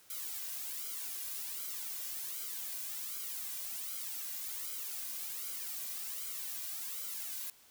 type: noise with flanger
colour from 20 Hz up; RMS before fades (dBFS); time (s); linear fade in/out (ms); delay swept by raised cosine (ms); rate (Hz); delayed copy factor
blue; -41; 0.1-7.5; 2; 1.1 to 2.3; 1.3; -0.9
effects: white hiss -62 dBFS RMS until 7.7 s